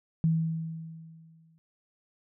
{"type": "tone with exponential decay", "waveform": "sine", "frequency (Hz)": 162.2, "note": "E3", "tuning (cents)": -28, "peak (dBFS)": -20, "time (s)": [0.24, 1.58], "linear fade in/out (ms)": 0, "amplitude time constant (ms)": 290, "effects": []}